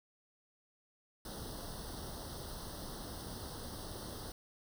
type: noise with comb filter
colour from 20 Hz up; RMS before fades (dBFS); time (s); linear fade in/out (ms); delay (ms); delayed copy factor
pink; -45; 1.25-4.32; 2; 0.21; +1
effects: none